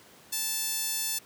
sawtooth tone with high-pass filter, 880 Hz, A5, in tune, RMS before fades -31 dBFS, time 0.32-1.19 s, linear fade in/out 10 ms, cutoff 5700 Hz, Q 0.66, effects pink hiss -54 dBFS RMS until 1.25 s + high-pass 150 Hz 12 dB/octave

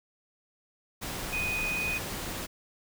sine tone in noise, 2489 Hz, D#7, in tune, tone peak -29 dBFS, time 1.32-1.99 s, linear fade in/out 20 ms, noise pink, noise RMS -36 dBFS, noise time 1.01-2.47 s, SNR +4 dB, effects none

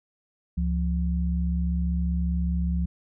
sine tone pair together, 69.6 / 174.77 Hz, C#2 / F3, +8 / +2 cents, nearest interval octave + major third, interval 1594 cents, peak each -24 / -27 dBFS, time 0.57-2.86 s, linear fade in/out 10 ms, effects none

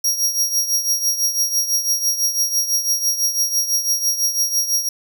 sawtooth tone with tremolo, 5640 Hz, F8, 16 cents sharp, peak -11 dBFS, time 0.04-4.89 s, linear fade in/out 5 ms, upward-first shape triangle, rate 6 Hz, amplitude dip 75%, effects none

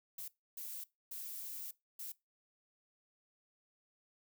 violet noise bursts at uneven times, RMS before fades -45 dBFS, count 4, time 0.18-0.28 / 0.57-0.84 / 1.11-1.71 / 1.99-2.12 s, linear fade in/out 5 ms, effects noise-tail reverb RT60 0.2 s tail -20 dB re dry

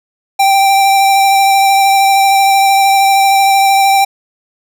square tone with vibrato, 784 Hz, G5, in tune, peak -7 dBFS, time 0.39-4.05 s, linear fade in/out 10 ms, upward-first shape sine, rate 13 Hz, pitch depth 15 cents each way, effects none

